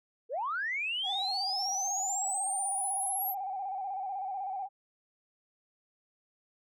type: linear sweep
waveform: sine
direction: up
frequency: 421.8 to 11850 Hz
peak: -30 dBFS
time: 0.29-3.35 s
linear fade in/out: 50 ms
type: tone with vibrato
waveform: sine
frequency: 775 Hz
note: G5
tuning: 20 cents flat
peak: -33 dBFS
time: 1.03-4.69 s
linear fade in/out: 50 ms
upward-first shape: square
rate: 16 Hz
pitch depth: 58 cents each way
effects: tanh soft clip ceiling -24 dBFS